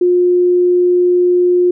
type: tone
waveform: sine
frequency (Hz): 356.8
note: F4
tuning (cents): +37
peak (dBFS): -8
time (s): 0.01-1.71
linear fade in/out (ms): 5
effects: none